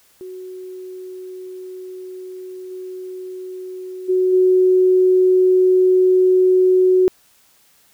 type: tone with level steps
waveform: sine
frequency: 370 Hz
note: F#4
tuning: in tune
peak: -30 / -28 / -13 / -10 dBFS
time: 0.21-7.08 s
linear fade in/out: 0 ms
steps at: 2.7 / 4.08 / 4.32 s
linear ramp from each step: 20 ms
effects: white hiss -55 dBFS RMS until 7.93 s